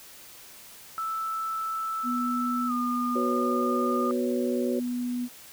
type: tone with pitch glide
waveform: sine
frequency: 1318.5 to 1216.1 Hz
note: E6 to D#6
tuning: 0 to -40 cents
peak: -28 dBFS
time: 0.98-4.11 s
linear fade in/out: 0 ms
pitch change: -140 cents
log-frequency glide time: 2.67-2.72 s
type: tone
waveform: sine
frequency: 245.5 Hz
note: B3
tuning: 10 cents flat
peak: -27 dBFS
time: 2.03-5.29 s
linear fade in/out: 50 ms
type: chord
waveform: sine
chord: F# suspended fourth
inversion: none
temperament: equal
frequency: 370 / 493.9 / 554.4 Hz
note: F#4 / B4 / C#5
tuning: 0 / 0 / 0 cents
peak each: -29 / -33 / -33 dBFS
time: 3.15-4.8 s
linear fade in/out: 10 ms
effects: white hiss -48 dBFS RMS until 5.52 s